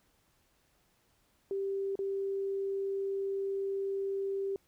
sine tone with dropouts, 392 Hz, G4, in tune, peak -31 dBFS, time 1.51-4.56 s, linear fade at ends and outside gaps 1 ms, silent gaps 1.955-1.99 s, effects pink hiss -71 dBFS RMS until 4.67 s

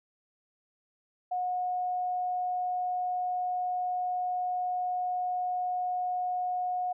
sine tone, 726 Hz, F#5, 33 cents flat, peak -28 dBFS, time 1.31-6.93 s, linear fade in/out 10 ms, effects none

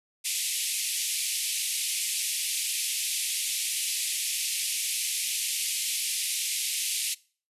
white band-pass noise, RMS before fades -30 dBFS, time 0.24-7.15 s, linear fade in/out 20 ms, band 2200 to 12000 Hz, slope 48 dB/octave, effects noise-tail reverb RT60 0.4 s tail -22 dB re dry + resampled to 32000 Hz

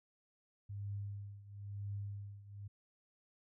sine tone with tremolo, 101 Hz, G#2, 48 cents flat, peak -38 dBFS, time 0.69-2.68 s, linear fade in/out 10 ms, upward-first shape triangle, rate 1 Hz, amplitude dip 85%, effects none

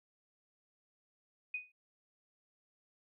sine tone with exponential decay, 2489 Hz, D#7, in tune, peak -33 dBFS, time 1.54-1.72 s, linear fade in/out 5 ms, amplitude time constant 39 ms, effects none

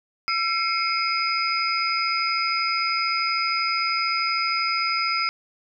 sine tone cluster, 1345 / 2152 / 2285 / 2527 / 4988 Hz, E6 / C7 / D7 / D#7 / D#8, +34 / +48 / -48 / +26 / +3 cents, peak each -25 / -27 / -34 / -34 / -26 dBFS, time 0.28-5.29 s, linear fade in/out 0 ms, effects none

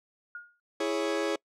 sine tone with exponential decay, 1430 Hz, F6, 41 cents sharp, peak -35 dBFS, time 0.35-0.6 s, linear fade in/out 2 ms, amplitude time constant 54 ms
40% pulse chord, C# minor, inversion first, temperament equal, 329.6 / 415.3 / 554.4 Hz, E4 / G#4 / C#5, 0 / 0 / 0 cents, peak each -31 dBFS, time 0.8-1.36 s, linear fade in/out 5 ms
effects noise-tail reverb RT60 0.1 s tail -25 dB re dry + low-pass 7000 Hz 12 dB/octave

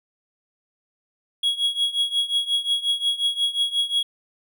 triangle tone with tremolo, 3322 Hz, G#7, in tune, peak -15 dBFS, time 1.43-4.03 s, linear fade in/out 5 ms, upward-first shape triangle, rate 5.6 Hz, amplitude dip 90%, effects none

